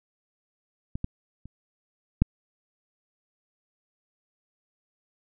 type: clicks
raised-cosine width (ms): 5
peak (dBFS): -19 / -16 / -30 / -6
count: 4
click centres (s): 0.955 / 1.044 / 1.456 / 2.22
effects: none